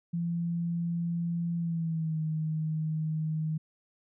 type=tone with pitch glide; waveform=sine; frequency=170 to 156.79 Hz; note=F3 to D#3; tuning=-46 to +14 cents; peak=-28 dBFS; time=0.13-3.58 s; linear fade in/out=10 ms; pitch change=-140 cents; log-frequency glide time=1.57-2.2 s; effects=none